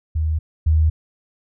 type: tone pair in turn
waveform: sine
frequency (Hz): 78.5 / 78.5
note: D#2 / D#2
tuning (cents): +16 / +16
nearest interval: unison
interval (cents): 0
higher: neither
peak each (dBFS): -17 / -12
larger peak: second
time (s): 0.15-0.39 / 0.66-0.9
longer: neither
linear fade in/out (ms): 10
effects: none